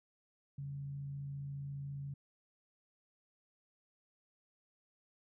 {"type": "tone with frequency modulation", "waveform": "sine", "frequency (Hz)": 140.2, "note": "C#3", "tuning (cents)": 20, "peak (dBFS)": -40, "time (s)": [0.58, 2.14], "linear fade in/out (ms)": 5, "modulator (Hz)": 54.5, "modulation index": 0.21, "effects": []}